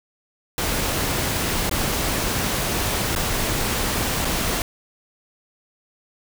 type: noise with dropouts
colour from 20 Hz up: pink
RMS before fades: -23 dBFS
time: 0.58-4.62 s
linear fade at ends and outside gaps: 1 ms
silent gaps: 1.695-1.712 / 3.151-3.161 / 4.248-4.252 s
effects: none